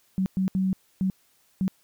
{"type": "tone bursts at uneven times", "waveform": "sine", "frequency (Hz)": 189, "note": "F#3", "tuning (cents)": 37, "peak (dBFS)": -21, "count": 5, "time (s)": [[0.18, 0.26], [0.37, 0.48], [0.55, 0.73], [1.01, 1.1], [1.61, 1.68]], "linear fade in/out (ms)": 0, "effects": ["white hiss -64 dBFS RMS until 1.83 s"]}